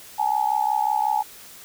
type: tone with amplitude modulation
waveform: sine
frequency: 846 Hz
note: G#5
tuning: 32 cents sharp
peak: -15 dBFS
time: 0.18-1.23 s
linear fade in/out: 20 ms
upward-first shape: sine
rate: 65.5 Hz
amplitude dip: 90%
effects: white hiss -44 dBFS RMS until 1.64 s